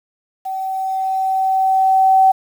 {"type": "tone with level ramp", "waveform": "sine", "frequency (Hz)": 764, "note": "G5", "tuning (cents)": -45, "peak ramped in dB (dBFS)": [-21, -7], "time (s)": [0.45, 2.32], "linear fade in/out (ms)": 10, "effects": ["7-bit"]}